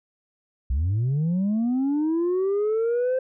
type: linear sweep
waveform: sine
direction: up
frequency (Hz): 58.8 to 523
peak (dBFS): -18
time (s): 0.7-3.19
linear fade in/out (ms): 5
effects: tanh soft clip ceiling -19 dBFS